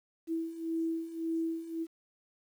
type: beating tone pair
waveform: sine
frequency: 326.5 / 328.3 Hz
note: E4 / E4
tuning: -17 / -7 cents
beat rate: 1.8 Hz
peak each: -37 / -33 dBFS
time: 0.27-1.87 s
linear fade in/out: 50 ms
effects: 10-bit